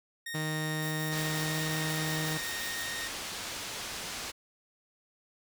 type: tone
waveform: sawtooth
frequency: 1854 Hz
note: A#6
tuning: 10 cents flat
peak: -33 dBFS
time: 0.26-3.08 s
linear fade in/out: 5 ms
type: tone with pitch glide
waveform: sawtooth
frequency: 155.56 to 156.64 Hz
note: D#3 to D#3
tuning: 0 to +12 cents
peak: -28 dBFS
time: 0.34-2.38 s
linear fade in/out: 10 ms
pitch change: +12 cents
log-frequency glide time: 1.45-1.59 s
type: noise with tremolo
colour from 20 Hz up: blue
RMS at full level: -44 dBFS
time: 0.82-2.83 s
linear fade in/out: 5 ms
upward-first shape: square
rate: 5.6 Hz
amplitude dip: 45%
type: low-pass noise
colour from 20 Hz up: white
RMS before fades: -39 dBFS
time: 1.11-4.32 s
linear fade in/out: 20 ms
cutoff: 6300 Hz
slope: 12 dB/octave
effects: none